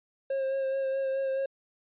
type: tone with vibrato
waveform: triangle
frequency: 537 Hz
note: C5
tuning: 45 cents sharp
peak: -25 dBFS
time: 0.3-1.46 s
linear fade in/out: 5 ms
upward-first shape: sine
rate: 4.7 Hz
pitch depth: 20 cents each way
effects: resampled to 8000 Hz